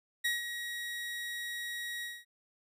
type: tone with ADSR envelope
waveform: 30% pulse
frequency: 1900 Hz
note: A#6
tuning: 33 cents sharp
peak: -25 dBFS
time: 0.24-2.25 s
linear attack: 13 ms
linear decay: 160 ms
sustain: -9 dB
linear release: 220 ms
effects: none